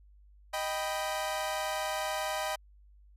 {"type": "chord", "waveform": "sawtooth", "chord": "Eb augmented", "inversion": "none", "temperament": "equal", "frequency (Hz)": [622.3, 784, 987.8], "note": ["Eb5", "G5", "B5"], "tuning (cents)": [0, 0, 0], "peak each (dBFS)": [-31, -32, -34], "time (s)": [0.53, 2.56], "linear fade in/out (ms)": 10, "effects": ["added 50 Hz sine -55 dBFS peak until 3.16 s", "resampled to 32000 Hz"]}